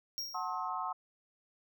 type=tone with exponential decay; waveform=square; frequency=5590 Hz; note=F8; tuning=1 cent sharp; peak=-34 dBFS; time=0.18-0.69 s; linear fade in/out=0 ms; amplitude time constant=110 ms
type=chord; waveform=sine; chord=F# diminished seventh; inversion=none; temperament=just; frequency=740 / 888 / 1065.6 / 1278.7 Hz; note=F#5 / A5 / C6 / Eb6; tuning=0 / +16 / +31 / +47 cents; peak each=-40 / -41 / -38 / -40 dBFS; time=0.34-0.93 s; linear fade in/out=10 ms
effects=none